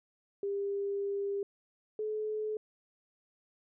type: tone pair in turn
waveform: sine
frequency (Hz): 400 / 429.1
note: G4 / A4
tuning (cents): +35 / -43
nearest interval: minor second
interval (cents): 122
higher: second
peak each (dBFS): -31 / -32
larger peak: first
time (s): 0.43-1.43 / 1.99-2.57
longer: first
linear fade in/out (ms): 2
effects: none